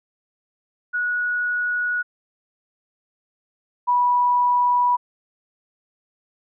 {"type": "tone pair in turn", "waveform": "sine", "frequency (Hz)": [1461, 978.8], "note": ["F#6", "B5"], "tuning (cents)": [-22, -16], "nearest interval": "perfect fifth", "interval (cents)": 694, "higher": "first", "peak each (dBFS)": [-20, -15], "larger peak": "second", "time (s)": [[0.93, 2.03], [3.87, 4.97]], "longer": "neither", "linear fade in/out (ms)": 20, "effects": []}